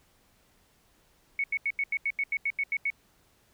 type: tone bursts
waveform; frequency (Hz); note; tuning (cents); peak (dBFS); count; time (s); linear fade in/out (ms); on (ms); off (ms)
sine; 2217; C#7; 0; -25; 12; 1.39-2.902; 2; 49; 84
effects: pink hiss -65 dBFS RMS until 3.53 s